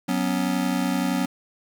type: chord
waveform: square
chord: F# suspended fourth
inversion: none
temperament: just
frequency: 185 / 246.7 / 277.5 Hz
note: F#3 / B3 / C#4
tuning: 0 / -2 / +2 cents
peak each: -27 dBFS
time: 0.08-1.26 s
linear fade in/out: 10 ms
effects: 8-bit